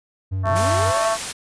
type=tone with vibrato; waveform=triangle; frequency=94.7 Hz; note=F#2; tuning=41 cents sharp; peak=-19 dBFS; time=0.31-0.92 s; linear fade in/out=20 ms; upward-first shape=triangle; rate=5.1 Hz; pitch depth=14 cents each way
type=harmonic tone; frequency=222.1 Hz; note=A3; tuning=16 cents sharp; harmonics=3 / 4 / 5 / 6 / 7 / 8; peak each=-20 / -29 / -23 / -32 / -33 / -35 dBFS; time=0.43-1.18 s; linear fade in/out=50 ms
type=linear sweep; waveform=sawtooth; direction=up; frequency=66.2 to 680 Hz; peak=-24 dBFS; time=0.45-1.09 s; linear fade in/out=10 ms
type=noise; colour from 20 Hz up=white; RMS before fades=-27 dBFS; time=0.55-1.33 s; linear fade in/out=20 ms
effects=resampled to 22050 Hz